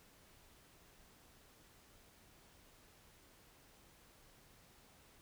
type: silence
effects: pink hiss -65 dBFS RMS until 5.21 s